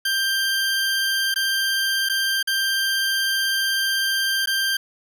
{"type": "tone with dropouts", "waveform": "20% pulse", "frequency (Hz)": 1579, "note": "G6", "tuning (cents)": 12, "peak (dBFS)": -15, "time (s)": [0.05, 4.77], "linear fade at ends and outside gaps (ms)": 5, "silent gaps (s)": [[1.342, 1.359], [2.089, 2.096], [2.428, 2.473], [4.459, 4.472]], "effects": []}